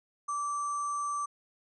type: tone with sample-and-hold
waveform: sine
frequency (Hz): 1161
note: D6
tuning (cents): -20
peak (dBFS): -30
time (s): 0.28-1.26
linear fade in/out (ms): 10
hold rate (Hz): 7350
effects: resampled to 24000 Hz